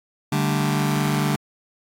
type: chord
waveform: sawtooth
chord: D suspended fourth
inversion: none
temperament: just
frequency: 146.83 / 195.78 / 220.2 Hz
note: D3 / G3 / A3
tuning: 0 / -2 / +2 cents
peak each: -17 / -21 / -22 dBFS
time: 0.32-1.36 s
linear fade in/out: 5 ms
effects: AAC 64 kbps